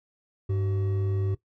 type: tone pair together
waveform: triangle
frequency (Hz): 99.9 / 378.9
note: G2 / F#4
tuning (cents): +33 / +41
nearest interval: octave + major seventh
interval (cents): 2308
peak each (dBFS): -22 / -31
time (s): 0.49-1.35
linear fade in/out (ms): 10
effects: noise-tail reverb RT60 0.1 s tail -17 dB re dry + tanh soft clip ceiling -16 dBFS